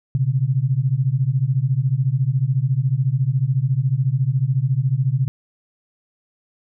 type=beating tone pair; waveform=sine; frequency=124.8 / 138.8 Hz; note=B2 / C#3; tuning=+19 / +3 cents; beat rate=14 Hz; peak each=-19 dBFS; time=0.15-5.28 s; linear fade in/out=0 ms; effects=none